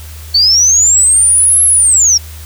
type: linear two-way sweep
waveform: sine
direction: up then down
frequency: 4402 to 11210 to 5390 Hz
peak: -5 dBFS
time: 0.34-2.18 s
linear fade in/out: 10 ms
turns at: 1.64 s
effects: added 78 Hz sine -27 dBFS peak until 2.45 s + white hiss -35 dBFS RMS until 2.45 s